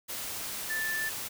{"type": "tone in noise", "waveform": "sine", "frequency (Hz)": 1760, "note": "A6", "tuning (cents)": 0, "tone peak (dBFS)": -30, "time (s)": [0.69, 1.1], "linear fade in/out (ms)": 20, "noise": "white", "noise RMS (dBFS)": -37, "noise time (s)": [0.08, 1.29], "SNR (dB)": 4, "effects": []}